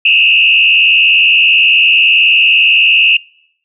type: tone with frequency modulation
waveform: sine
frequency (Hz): 2709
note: E7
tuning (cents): +47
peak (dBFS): -5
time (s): 0.05-3.17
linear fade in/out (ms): 5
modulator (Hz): 79.6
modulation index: 2.1
effects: noise-tail reverb RT60 0.7 s tail -26 dB re dry